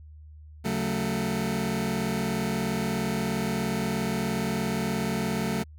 sawtooth chord, F# minor, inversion second, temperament just, 138.75 / 185 / 222 Hz, C#3 / F#3 / A3, +2 / 0 / +16 cents, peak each -29 / -26 / -25 dBFS, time 0.64-5.64 s, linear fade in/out 20 ms, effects added 76 Hz sine -44 dBFS peak until 5.78 s

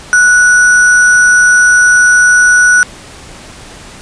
sine tone with sample-and-hold, 1472 Hz, F#6, 9 cents flat, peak -3 dBFS, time 0.13-2.83 s, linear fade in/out 0 ms, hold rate 7350 Hz, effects pink hiss -32 dBFS RMS until 4.01 s + resampled to 22050 Hz

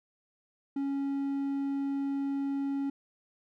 triangle tone with hard clipping, 277.2 Hz, C#4, in tune, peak -30 dBFS, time 0.76-2.9 s, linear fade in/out 5 ms, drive 6 dB, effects none

